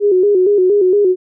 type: tone with vibrato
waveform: sine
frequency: 388.5 Hz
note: G4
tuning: 16 cents flat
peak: -8 dBFS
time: 0-1.16 s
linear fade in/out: 50 ms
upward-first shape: square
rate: 4.3 Hz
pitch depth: 95 cents each way
effects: none

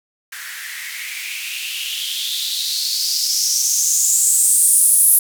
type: noise with band-pass filter sweep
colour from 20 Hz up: violet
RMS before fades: -18 dBFS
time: 0.32-5.19 s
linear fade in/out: 5 ms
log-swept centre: 1600 to 11000 Hz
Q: 5.6
effects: none

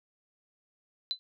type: tone with exponential decay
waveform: sine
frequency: 4023 Hz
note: B7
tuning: 31 cents sharp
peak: -24 dBFS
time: 1.11-1.19 s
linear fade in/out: 0 ms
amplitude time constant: 17 ms
effects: none

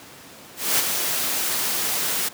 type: noise with ADSR envelope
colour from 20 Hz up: white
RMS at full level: -18 dBFS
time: 0.56-2.29 s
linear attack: 230 ms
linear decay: 18 ms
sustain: -6 dB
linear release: 12 ms
effects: pink hiss -43 dBFS RMS until 2.33 s + high-pass 150 Hz 12 dB/octave

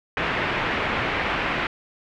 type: low-pass noise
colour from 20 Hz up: white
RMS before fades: -25 dBFS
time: 0.17-1.67 s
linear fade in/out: 2 ms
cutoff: 2500 Hz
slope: 24 dB/octave
effects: none

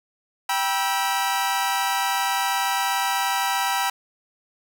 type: chord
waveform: sawtooth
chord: E minor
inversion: first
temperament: equal with one note detuned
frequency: 784 / 966.9 / 1318.5 Hz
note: G5 / B5 / E6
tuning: 0 / -37 / 0 cents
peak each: -21 / -21 / -25 dBFS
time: 0.49-3.9 s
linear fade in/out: 5 ms
effects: none

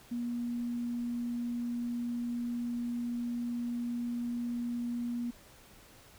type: tone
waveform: sine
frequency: 239.2 Hz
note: A#3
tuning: 45 cents sharp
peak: -32 dBFS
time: 0.11-5.31 s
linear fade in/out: 10 ms
effects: pink hiss -57 dBFS RMS until 6.18 s

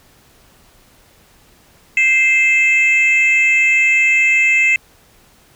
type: tone pair together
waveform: sine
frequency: 2093 / 2618 Hz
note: C7 / E7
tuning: 0 / -13 cents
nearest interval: major third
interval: 387 cents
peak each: -11 dBFS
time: 1.97-4.76 s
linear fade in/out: 2 ms
effects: tanh soft clip ceiling -6 dBFS + pink hiss -50 dBFS RMS until 5.55 s

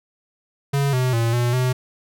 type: tone with pitch steps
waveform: square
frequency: 140 / 127.5 / 115.6 / 120.9 / 127.2 Hz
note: C#3 / C3 / A#2 / B2 / C3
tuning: +18 / -44 / -14 / -36 / -48 cents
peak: -18 dBFS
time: 0.73-1.73 s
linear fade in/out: 10 ms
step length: 200 ms
effects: none

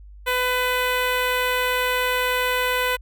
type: tone with notch filter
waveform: 10% pulse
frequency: 501 Hz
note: B4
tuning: 25 cents sharp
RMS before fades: -22 dBFS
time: 0.26-2.97 s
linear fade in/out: 20 ms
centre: 6700 Hz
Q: 1.5
effects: added 50 Hz sine -40 dBFS peak until 3.01 s

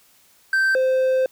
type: tone pair in turn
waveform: triangle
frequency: 1558 / 519.9 Hz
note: G6 / C5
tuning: -11 / -11 cents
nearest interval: octave + perfect fifth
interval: 1900 cents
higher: first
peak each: -14 dBFS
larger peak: neither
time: 0.53-0.75 / 0.75-1.26 s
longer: second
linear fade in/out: 2 ms
effects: white hiss -56 dBFS RMS until 1.31 s

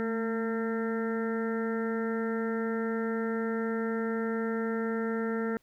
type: harmonic tone with a mistuned harmonic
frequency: 227 Hz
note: A#3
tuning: 46 cents flat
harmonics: 1 / 2 / 3 / 4 / 6 / 7 / 8 / 9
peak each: -31 / -32 / -45 / -45 / -40 / -46 / -42 / -54 dBFS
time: 0-5.57 s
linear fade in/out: 0 ms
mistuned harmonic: 1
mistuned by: -36 cents
effects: pink hiss -69 dBFS RMS until 5.62 s

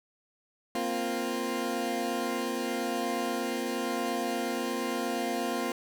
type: chord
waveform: 20% pulse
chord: Bb suspended second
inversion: none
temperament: equal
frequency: 233.1 / 261.6 / 349.2 Hz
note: Bb3 / C4 / F4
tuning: 0 / 0 / 0 cents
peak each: -29 dBFS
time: 0.75-5.72 s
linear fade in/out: 2 ms
effects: none

